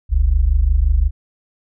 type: tone pair together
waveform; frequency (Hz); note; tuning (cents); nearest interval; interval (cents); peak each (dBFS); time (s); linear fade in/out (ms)
sine; 43.66 / 69.3; F1 / C#2; 0 / 0; minor sixth; 800; -14; 0.09-1.11; 50
effects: none